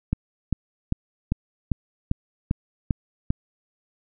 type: click train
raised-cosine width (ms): 5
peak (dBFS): -9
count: 9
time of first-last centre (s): 0.13-3.305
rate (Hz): 2.52
effects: none